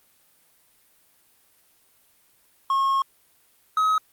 triangle tone pair in turn, 1085 / 1273.2 Hz, C#6 / D#6, -37 / +39 cents, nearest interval minor third, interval 276 cents, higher second, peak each -17 / -16 dBFS, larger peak second, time 2.7-3.02 / 3.77-3.98 s, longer first, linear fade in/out 2 ms, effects white hiss -61 dBFS RMS until 4.12 s + Opus 32 kbps

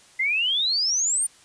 sine exponential sweep, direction up, 2025 to 9260 Hz, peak -20 dBFS, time 0.19-1.27 s, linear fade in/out 10 ms, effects white hiss -53 dBFS RMS until 1.44 s + resampled to 22050 Hz

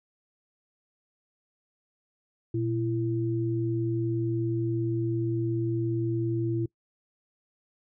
sine tone pair together, 118.76 / 335.9 Hz, A#2 / E4, +33 / +33 cents, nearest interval octave + tritone, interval 1800 cents, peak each -28 dBFS, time 2.54-6.66 s, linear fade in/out 5 ms, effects noise-tail reverb RT60 0.1 s tail -23 dB re dry

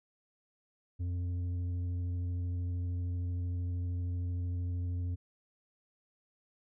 sine tone with tanh clipping, 88.7 Hz, F2, 27 cents sharp, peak -33 dBFS, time 0.99-5.16 s, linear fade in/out 20 ms, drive 6 dB, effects none

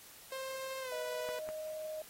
sawtooth tone with pitch glide, 529 to 493.6 Hz, C5 to B4, +19 to -1 cents, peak -36 dBFS, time 0.32-1.39 s, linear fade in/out 2 ms, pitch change -120 cents, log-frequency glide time 0.81-0.94 s
sine tone, 622.3 Hz, D#5, in tune, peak -39 dBFS, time 0.92-2.02 s, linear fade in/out 2 ms
clicks, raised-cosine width 0.5 ms, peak -31 dBFS, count 2, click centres 1.289 / 1.489 s
effects white hiss -55 dBFS RMS until 2.09 s + AAC 48 kbps

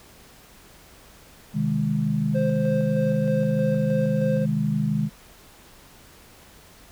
sine chord, Ab major, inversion first, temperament just, 129.78 / 155.74 / 207.7 Hz, C3 / Eb3 / Ab3, -14 / +2 / 0 cents, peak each -28 / -24 / -24 dBFS, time 1.53-5.1 s, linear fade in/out 50 ms
triangle tone with tremolo, 524 Hz, C5, 2 cents sharp, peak -21 dBFS, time 2.34-4.46 s, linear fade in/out 20 ms, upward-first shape square, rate 3.2 Hz, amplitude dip 30%
effects pink hiss -50 dBFS RMS until 6.91 s

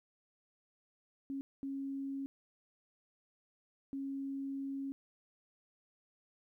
sine tone bursts at uneven times, 273.7 Hz, C#4, 22 cents flat, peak -37 dBFS, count 3, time 1.3-1.41 / 1.63-2.26 / 3.93-4.92 s, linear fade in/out 0 ms, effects 13-bit

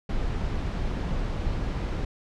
brown noise, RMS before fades -28 dBFS, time 0.09-2.05 s, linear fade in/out 5 ms, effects low-pass 5000 Hz 12 dB/octave

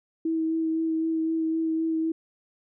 sine tone with vibrato, 322.7 Hz, E4, 37 cents flat, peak -23 dBFS, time 0.25-2.12 s, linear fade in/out 5 ms, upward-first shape sine, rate 3.9 Hz, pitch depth 14 cents each way, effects none

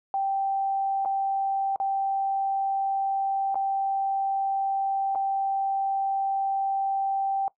sine tone with dropouts, 782 Hz, G5, 4 cents flat, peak -23 dBFS, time 0.14-7.48 s, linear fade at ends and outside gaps 1 ms, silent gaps 1.05-1.057 / 1.76-1.8 / 3.545-3.555 / 5.15-5.156 s, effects noise-tail reverb RT60 0.1 s tail -19 dB re dry

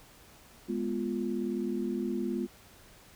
sine chord, F diminished, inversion first, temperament equal, 207.7 / 246.9 / 349.2 Hz, Ab3 / Cb4 / F4, 0 / 0 / 0 cents, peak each -34 dBFS, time 0.68-2.47 s, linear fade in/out 20 ms, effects pink hiss -56 dBFS RMS until 3.15 s

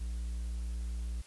triangle tone, 58.27 Hz, A#1, in tune, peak -32 dBFS, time 0-1.22 s, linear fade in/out 10 ms, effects white hiss -57 dBFS RMS until 1.26 s + resampled to 24000 Hz

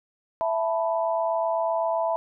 sine chord, E suspended fourth, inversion none, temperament equal with one note detuned, 662.3 / 880 / 987.8 Hz, E5 / A5 / B5, +8 / 0 / 0 cents, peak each -24 / -29 / -29 dBFS, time 0.41-2.16 s, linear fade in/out 0 ms, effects none

